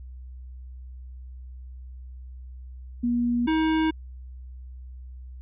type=tone pair in turn; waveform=sine / square; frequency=240.1 / 316.9 Hz; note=B3 / D#4; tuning=-49 / +32 cents; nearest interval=perfect fourth; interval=481 cents; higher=second; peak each=-21 dBFS; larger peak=neither; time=3.03-3.47 / 3.47-3.91 s; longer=neither; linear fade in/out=10 ms; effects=added 63 Hz sine -38 dBFS peak until 5.41 s + resampled to 8000 Hz